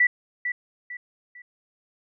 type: tone with echo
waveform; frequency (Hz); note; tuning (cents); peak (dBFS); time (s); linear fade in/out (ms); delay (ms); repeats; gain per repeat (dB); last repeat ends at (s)
sine; 1963; B6; -11; -15; 0-0.07; 5; 450; 3; -9; 1.42
effects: none